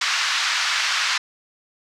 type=band-pass noise; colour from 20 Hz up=pink; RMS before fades=-22 dBFS; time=0.01-1.18 s; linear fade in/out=5 ms; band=1200 to 5900 Hz; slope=24 dB/octave; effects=none